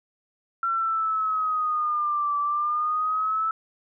sine linear two-way sweep, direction down then up, 1361 to 1159 to 1317 Hz, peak -22 dBFS, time 0.63-3.51 s, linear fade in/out 2 ms, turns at 2.38 s, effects none

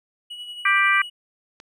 triangle tone with tremolo, 2926 Hz, F#7, 20 cents flat, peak -30 dBFS, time 0.3-1.1 s, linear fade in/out 10 ms, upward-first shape sine, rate 11 Hz, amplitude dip 45%
harmonic tone, 393.7 Hz, G4, 8 cents sharp, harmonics 3 / 4 / 5 / 6, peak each -21 / -21 / -21 / -21 dBFS, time 0.65-1.02 s, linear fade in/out 5 ms
click, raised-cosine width 0.2 ms, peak -25 dBFS, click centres 1.601 s
effects none

